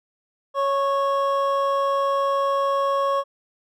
triangle tone pair together, 554.4 / 1101.5 Hz, C#5 / C#6, 0 / -11 cents, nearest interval octave, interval 1189 cents, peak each -20 dBFS, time 0.54-3.24 s, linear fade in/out 50 ms, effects none

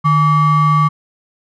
triangle ring-modulated tone, 497.6 Hz, B4, 13 cents sharp, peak -4 dBFS, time 0.04-0.89 s, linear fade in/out 20 ms, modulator 650 Hz, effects none

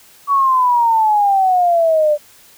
sine exponential sweep, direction down, 1138 to 587.3 Hz, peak -10 dBFS, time 0.27-2.18 s, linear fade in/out 50 ms, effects white hiss -46 dBFS RMS until 2.57 s

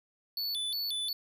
square tone with vibrato, 3939 Hz, B7, 5 cents flat, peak -32 dBFS, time 0.37-1.13 s, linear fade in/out 2 ms, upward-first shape square, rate 2.8 Hz, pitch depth 210 cents each way, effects none

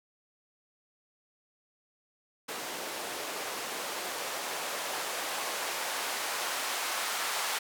blue noise with band-pass filter sweep, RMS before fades -35 dBFS, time 2.48-7.59 s, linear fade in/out 10 ms, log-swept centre 400 to 910 Hz, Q 0.99, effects none

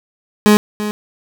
30% pulse tone with echo, 209.9 Hz, G#3, 19 cents sharp, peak -4 dBFS, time 0.46-0.57 s, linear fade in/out 0 ms, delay 340 ms, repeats 1, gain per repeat -12 dB, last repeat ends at 0.91 s, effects none

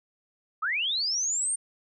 sine linear sweep, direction up, 1174.7 to 8960 Hz, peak -25 dBFS, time 0.62-1.56 s, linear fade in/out 10 ms, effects none

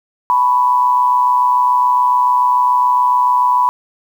sine tone with amplitude modulation, 990 Hz, B5, 4 cents sharp, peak -7 dBFS, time 0.3-3.69 s, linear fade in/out 0 ms, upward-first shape sine, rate 127 Hz, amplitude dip 55%, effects 7-bit

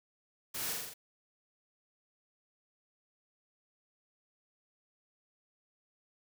white noise with echo, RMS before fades -39 dBFS, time 0.54-0.73 s, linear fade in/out 10 ms, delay 42 ms, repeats 5, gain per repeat -2 dB, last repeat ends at 0.94 s, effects none

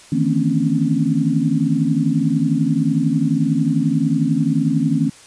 sine tone cluster, 153 / 164.2 / 226 / 258.9 / 278.9 Hz, D#3 / E3 / A3 / C4 / C#4, -29 / -6 / +47 / -18 / +11 cents, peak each -21 dBFS, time 0.12-5.1 s, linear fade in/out 5 ms, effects white hiss -44 dBFS RMS until 5.26 s + resampled to 22050 Hz

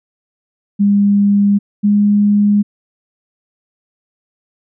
sine tone pair in turn, 202.2 / 205.6 Hz, G#3 / G#3, -46 / -17 cents, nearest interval unison, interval 29 cents, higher second, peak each -8 dBFS, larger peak neither, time 0.79-1.59 / 1.83-2.63 s, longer neither, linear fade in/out 20 ms, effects none

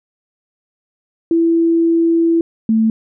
sine tone pair in turn, 332.6 / 222 Hz, E4 / A3, +16 / +16 cents, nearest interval perfect fifth, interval 700 cents, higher first, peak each -10 dBFS, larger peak neither, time 1.31-2.41 / 2.69-2.9 s, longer first, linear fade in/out 2 ms, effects none

